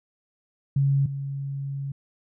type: tone pair in turn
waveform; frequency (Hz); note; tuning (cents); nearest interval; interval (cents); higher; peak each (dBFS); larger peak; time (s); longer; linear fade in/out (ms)
sine; 138.59 / 138.59; C#3 / C#3; 0 / 0; unison; 0; neither; -18 / -28; first; 0.76-1.06 / 1.06-1.92; second; 5
effects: none